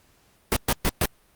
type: noise bursts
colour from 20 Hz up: pink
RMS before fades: -21 dBFS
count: 4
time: 0.52-1.056 s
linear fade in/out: 0 ms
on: 44 ms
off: 120 ms
effects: pink hiss -61 dBFS RMS until 1.35 s + Opus 48 kbps